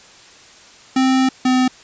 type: tone pair in turn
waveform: square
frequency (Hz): 261.6 / 255.5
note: C4 / C4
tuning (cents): 0 / -41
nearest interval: unison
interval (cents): 41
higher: first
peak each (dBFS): -13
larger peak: neither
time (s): 0.96-1.29 / 1.45-1.68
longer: first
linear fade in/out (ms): 5
effects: white hiss -44 dBFS RMS until 1.83 s + resampled to 16000 Hz